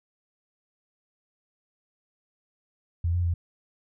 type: tone with pitch steps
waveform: sine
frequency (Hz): 85 / 88 / 85.6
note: F2 / F2 / F2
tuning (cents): -46 / +14 / -34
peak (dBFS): -22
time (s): 3.04-3.34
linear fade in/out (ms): 5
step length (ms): 100
effects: none